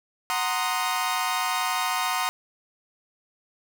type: chord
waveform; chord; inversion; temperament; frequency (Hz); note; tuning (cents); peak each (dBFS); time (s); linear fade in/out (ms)
sawtooth; C half-diminished seventh; second; equal; 740 / 932.3 / 1046.5 / 1244.5; Gb5 / Bb5 / C6 / Eb6; 0 / 0 / 0 / 0; -26; 0.3-2.29; 0
effects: none